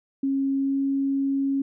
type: tone with pitch glide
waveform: sine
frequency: 272.5 to 274.2 Hz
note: C#4 to C#4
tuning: -29 to -19 cents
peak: -21 dBFS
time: 0.23-1.62 s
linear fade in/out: 5 ms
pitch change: +10 cents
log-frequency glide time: 0.56-0.8 s
effects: none